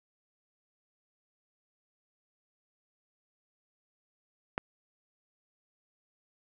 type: click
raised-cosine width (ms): 0.5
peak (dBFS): -15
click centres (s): 4.579
effects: none